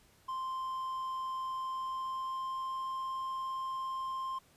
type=tone with pitch glide; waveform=triangle; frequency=1045 to 1052.9 Hz; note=C6 to C6; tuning=-2 to +11 cents; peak=-33 dBFS; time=0.28-4.39 s; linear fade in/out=10 ms; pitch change=+13 cents; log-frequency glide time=1.55-2.96 s; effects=pink hiss -65 dBFS RMS until 4.56 s + resampled to 32000 Hz